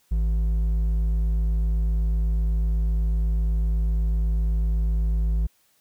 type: tone with hard clipping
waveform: sine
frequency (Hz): 54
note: A1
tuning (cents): -32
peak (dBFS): -21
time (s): 0.11-5.47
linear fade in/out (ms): 10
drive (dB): 5
effects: white hiss -64 dBFS RMS until 5.8 s